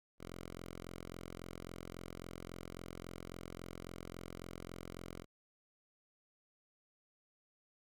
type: tone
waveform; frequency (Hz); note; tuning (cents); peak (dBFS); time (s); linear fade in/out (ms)
5% pulse; 43.65; F1; 0; -35; 0.18-5.26; 50
effects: none